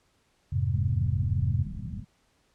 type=chord; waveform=sine; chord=F minor; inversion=none; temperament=just; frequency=87.31 / 104.77 / 130.96 Hz; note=F2 / Ab2 / C3; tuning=0 / +16 / +2 cents; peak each=-28 dBFS; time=0.52-1.63 s; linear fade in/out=10 ms
type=low-pass noise; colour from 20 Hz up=white; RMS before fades=-36 dBFS; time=0.72-2.05 s; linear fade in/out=50 ms; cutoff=210 Hz; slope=48 dB/octave
effects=pink hiss -68 dBFS RMS until 2.54 s + low-pass 9000 Hz 12 dB/octave